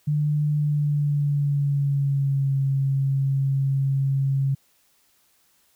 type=tone with pitch glide; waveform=sine; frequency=148.9 to 136.54 Hz; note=D3 to C#3; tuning=+24 to -26 cents; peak=-19 dBFS; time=0.07-4.55 s; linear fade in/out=10 ms; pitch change=-150 cents; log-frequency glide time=0.54-2.57 s; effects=white hiss -63 dBFS RMS until 5.75 s